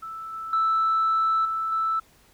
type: tone with level steps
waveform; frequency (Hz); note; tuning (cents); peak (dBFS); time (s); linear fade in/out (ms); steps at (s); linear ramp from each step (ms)
sine; 1318.5; E6; 0; -33 / -31 / -18 / -24 / -21; 0.02-2; 10; 0.33 / 0.53 / 1.45 / 1.72; 2
effects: tanh soft clip ceiling -16 dBFS + pink hiss -58 dBFS RMS until 2.33 s